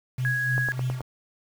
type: tone with tremolo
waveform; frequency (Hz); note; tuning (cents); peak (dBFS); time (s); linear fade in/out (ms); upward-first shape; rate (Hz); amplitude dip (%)
sine; 127.3; C3; -47; -23; 0.18-1.02; 5; sine; 3.3; 70
type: tone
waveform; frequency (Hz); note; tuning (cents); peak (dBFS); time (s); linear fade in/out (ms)
sine; 1661.2; G#6; 0; -24; 0.25-0.72; 0
type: click train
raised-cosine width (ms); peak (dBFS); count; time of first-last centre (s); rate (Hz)
1; -19; 5; 0.58-1.007; 9.37
effects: 7-bit